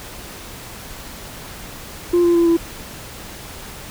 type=tone with pitch steps; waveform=sine; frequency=349.2 / 344.4 / 339.7 / 335 Hz; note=F4 / F4 / F4 / E4; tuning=0 / -24 / -48 / +28 cents; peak=-9 dBFS; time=2.13-2.57 s; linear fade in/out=10 ms; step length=110 ms; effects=tanh soft clip ceiling -10 dBFS + pink hiss -35 dBFS RMS until 3.9 s